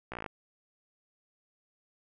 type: slowing click train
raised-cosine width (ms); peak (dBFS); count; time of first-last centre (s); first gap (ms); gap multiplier
0.5; -23; 9; 0.12-0.262; 16; 1.03
effects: none